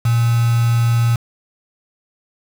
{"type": "tone with quantisation", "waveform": "sine", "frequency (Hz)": 117.1, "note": "A#2", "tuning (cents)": 8, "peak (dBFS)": -12, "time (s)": [0.05, 1.16], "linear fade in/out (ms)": 5, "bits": 4, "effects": []}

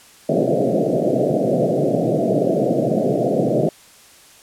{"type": "band-pass noise", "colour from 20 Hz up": "white", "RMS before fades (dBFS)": -18, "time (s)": [0.29, 3.69], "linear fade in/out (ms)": 2, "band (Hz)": [120, 680], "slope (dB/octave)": 96, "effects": ["white hiss -47 dBFS RMS until 4.42 s", "low-pass 11000 Hz 12 dB/octave"]}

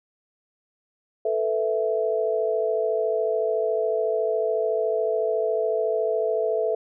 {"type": "chord", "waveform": "sine", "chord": "A suspended second", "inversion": "none", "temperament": "equal", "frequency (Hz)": [440, 493.9, 659.3], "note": ["A4", "B4", "E5"], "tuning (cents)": [0, 0, 0], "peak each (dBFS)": [-24, -28, -25], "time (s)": [1.25, 6.75], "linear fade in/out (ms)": 5, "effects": []}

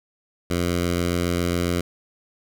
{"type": "tone with notch filter", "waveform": "10% pulse", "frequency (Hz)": 87.31, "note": "F2", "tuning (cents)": 0, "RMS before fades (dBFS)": -23, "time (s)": [0.5, 1.81], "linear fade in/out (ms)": 5, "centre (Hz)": 870, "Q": 1.6, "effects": []}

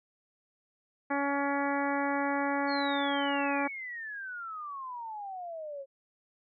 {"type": "harmonic tone", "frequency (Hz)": 281.5, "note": "C#4", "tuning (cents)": 27, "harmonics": [1, 2, 3, 4, 5, 6, 7, 8], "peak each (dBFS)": [-32, -35, -33, -38, -39, -38, -40, -44], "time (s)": [1.1, 3.68], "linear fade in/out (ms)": 10}
{"type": "exponential sweep", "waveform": "sine", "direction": "down", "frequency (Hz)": [4400, 535], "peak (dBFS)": -37, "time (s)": [2.67, 5.86], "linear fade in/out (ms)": 50}
{"effects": []}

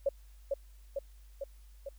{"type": "tone with echo", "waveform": "sine", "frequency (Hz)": 554.4, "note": "C#5", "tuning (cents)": 0, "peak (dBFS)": -25, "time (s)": [0.06, 0.09], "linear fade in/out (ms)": 5, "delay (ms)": 450, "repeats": 4, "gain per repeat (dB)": -3, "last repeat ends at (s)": 1.89, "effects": ["added 50 Hz sine -52 dBFS peak until 1.98 s", "white hiss -68 dBFS RMS until 1.98 s"]}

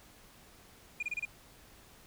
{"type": "tone bursts", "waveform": "sine", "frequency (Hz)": 2429, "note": "D#7", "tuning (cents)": -42, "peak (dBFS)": -30, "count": 5, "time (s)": [1, 1.252], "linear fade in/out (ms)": 5, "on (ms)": 28, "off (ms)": 28, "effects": ["tanh soft clip ceiling -30 dBFS", "pink hiss -58 dBFS RMS until 2.06 s"]}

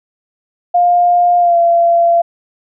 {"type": "tone with pitch glide", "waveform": "sine", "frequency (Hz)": [705, 683], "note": ["F5", "F5"], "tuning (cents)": [16, -39], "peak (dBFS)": -7, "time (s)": [0.74, 2.22], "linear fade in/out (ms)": 10, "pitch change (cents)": -55, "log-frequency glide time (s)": [1.39, 1.57], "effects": []}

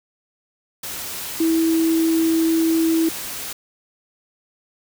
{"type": "tone in noise", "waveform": "sine", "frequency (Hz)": 326.1, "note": "E4", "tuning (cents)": -19, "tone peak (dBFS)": -15, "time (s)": [1.4, 3.09], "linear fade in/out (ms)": 5, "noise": "white", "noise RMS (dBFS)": -30, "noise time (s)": [0.83, 3.53], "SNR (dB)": 12, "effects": []}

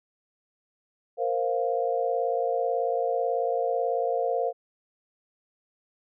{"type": "chord", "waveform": "sine", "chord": "Bb suspended second", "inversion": "none", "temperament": "just", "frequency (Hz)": [466.2, 524.4, 699.2], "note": ["Bb4", "C5", "F5"], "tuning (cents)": [0, 4, 2], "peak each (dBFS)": -28, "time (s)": [1.17, 4.53], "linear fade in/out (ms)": 50, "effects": []}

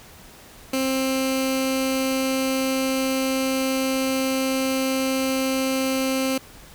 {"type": "tone with notch filter", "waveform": "15% pulse", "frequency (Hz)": 264.3, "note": "C4", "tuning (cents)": 18, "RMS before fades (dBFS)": -23, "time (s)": [0.73, 6.38], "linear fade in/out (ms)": 5, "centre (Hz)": 900, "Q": 1.1, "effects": ["pink hiss -46 dBFS RMS until 6.74 s"]}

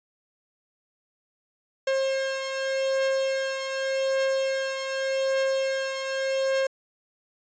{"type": "beating tone pair", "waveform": "45% pulse", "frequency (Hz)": [535, 535.85], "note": ["C5", "C5"], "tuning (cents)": [38, 41], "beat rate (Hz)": 0.85, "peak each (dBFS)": [-25, -31], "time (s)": [1.87, 6.67], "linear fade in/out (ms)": 5, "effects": ["resampled to 16000 Hz"]}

